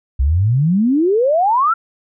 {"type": "exponential sweep", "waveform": "sine", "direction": "up", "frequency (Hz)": [61.8, 1396.9], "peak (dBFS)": -11, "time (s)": [0.19, 1.74], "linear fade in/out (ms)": 10, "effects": []}